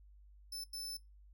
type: tone bursts at uneven times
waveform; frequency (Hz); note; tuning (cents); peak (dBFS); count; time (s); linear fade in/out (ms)
sawtooth; 5274; E8; 0; -39; 2; 0.52-0.64 / 0.73-0.97; 5
effects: noise-tail reverb RT60 0.2 s tail -19 dB re dry + added 50 Hz sine -57 dBFS peak until 1.33 s